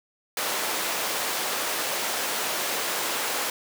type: high-pass noise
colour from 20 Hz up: pink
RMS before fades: -28 dBFS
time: 0.37-3.5 s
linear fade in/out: 2 ms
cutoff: 500 Hz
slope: 12 dB/octave
effects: none